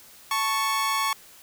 sawtooth tone pair together, 880 / 1108 Hz, A5 / C#6, 0 / -1 cents, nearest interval major third, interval 399 cents, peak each -26 / -20 dBFS, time 0.31-1.13 s, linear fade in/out 2 ms, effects white hiss -50 dBFS RMS until 1.42 s

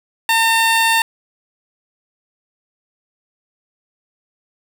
15% pulse tone, 906 Hz, A#5, 50 cents flat, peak -6 dBFS, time 0.29-1.02 s, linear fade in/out 2 ms, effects none

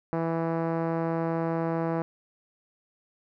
5% pulse tone with low-pass filter, 164.81 Hz, E3, in tune, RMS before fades -28 dBFS, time 0.13-2.02 s, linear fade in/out 0 ms, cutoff 660 Hz, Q 0.66, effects none

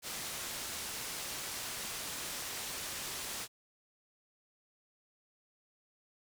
white low-pass noise, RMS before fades -41 dBFS, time 0.02-3.48 s, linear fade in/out 50 ms, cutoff 9900 Hz, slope 12 dB/octave, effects none

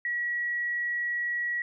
sine tone, 1922 Hz, B6, 48 cents flat, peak -27 dBFS, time 0.05-1.62 s, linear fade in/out 2 ms, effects none

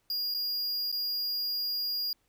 square tone with dropouts, 4840 Hz, D#8, 49 cents flat, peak -30 dBFS, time 0.1-2.13 s, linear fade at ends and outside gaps 2 ms, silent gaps 0.341-0.346 / 0.917-0.925 s, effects pink hiss -73 dBFS RMS until 2.28 s

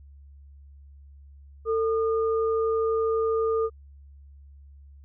sine tone pair together, 448 / 1216.2 Hz, A4 / D#6, +31 / -40 cents, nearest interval octave + perfect fourth, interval 1729 cents, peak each -22 / -31 dBFS, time 1.65-3.7 s, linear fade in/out 50 ms, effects added 70 Hz sine -46 dBFS peak until 5.04 s

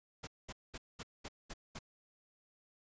pink noise bursts, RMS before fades -45 dBFS, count 7, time 0.23-1.791 s, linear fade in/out 10 ms, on 43 ms, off 210 ms, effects resampled to 16000 Hz

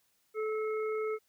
harmonic tone, 433.7 Hz, A4, 25 cents flat, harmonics 1 / 3 / 5, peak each -31 / -41 / -45 dBFS, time 0.34-1.19 s, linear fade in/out 50 ms, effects white hiss -73 dBFS RMS until 1.28 s

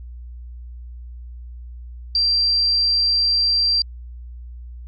sine tone, 4717 Hz, D8, 7 cents sharp, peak -15 dBFS, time 2.15-3.82 s, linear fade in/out 2 ms, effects added 60 Hz sine -33 dBFS peak until 4.87 s

